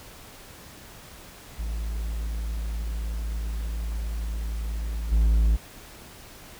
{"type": "tone with level steps", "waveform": "triangle", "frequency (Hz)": 55, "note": "A1", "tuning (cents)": 0, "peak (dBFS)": [-25, -15], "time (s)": [1.58, 5.57], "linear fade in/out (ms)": 20, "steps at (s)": 5.11, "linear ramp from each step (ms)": 20, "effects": ["pink hiss -46 dBFS RMS until 6.59 s"]}